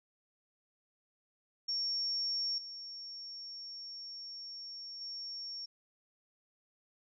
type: tone with level steps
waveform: sine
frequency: 5500 Hz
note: F8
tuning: 27 cents flat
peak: -32 / -43 / -40 dBFS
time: 1.68-5.66 s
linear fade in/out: 10 ms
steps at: 2.58 / 5.01 s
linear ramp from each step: 2 ms
effects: none